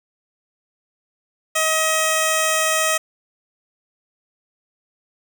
5% pulse tone with notch filter, 634 Hz, D#5, 32 cents sharp, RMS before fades -19 dBFS, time 1.55-2.98 s, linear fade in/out 10 ms, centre 4400 Hz, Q 0.99, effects none

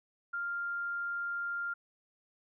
sine tone, 1396.9 Hz, F6, in tune, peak -33 dBFS, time 0.33-1.74 s, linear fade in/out 10 ms, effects none

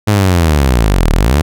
sawtooth linear two-way sweep, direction down then up, 107.6 to 35.02 to 81.7 Hz, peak -4 dBFS, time 0.07-1.42 s, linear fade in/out 10 ms, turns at 1.12 s, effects none

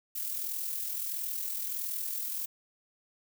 violet noise with amplitude modulation, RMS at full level -33 dBFS, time 0.15-2.46 s, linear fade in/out 10 ms, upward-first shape sine, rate 41.5 Hz, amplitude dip 45%, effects none

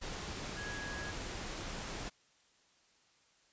sine tone in noise, 1662 Hz, G#6, 1 cent sharp, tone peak -43 dBFS, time 0.56-1.12 s, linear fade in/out 20 ms, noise pink, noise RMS -42 dBFS, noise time 0.01-2.1 s, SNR -4 dB, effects white hiss -69 dBFS RMS until 3.52 s + resampled to 16000 Hz

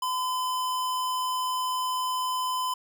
square tone, 1016 Hz, B5, 49 cents sharp, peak -27 dBFS, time 0.02-2.74 s, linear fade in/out 5 ms, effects none

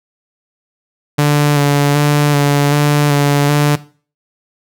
sawtooth tone with vibrato, 145.1 Hz, D3, 21 cents flat, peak -5 dBFS, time 1.18-3.76 s, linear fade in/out 10 ms, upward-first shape square, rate 1.3 Hz, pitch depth 19 cents each way, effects noise-tail reverb RT60 0.4 s tail -18 dB re dry

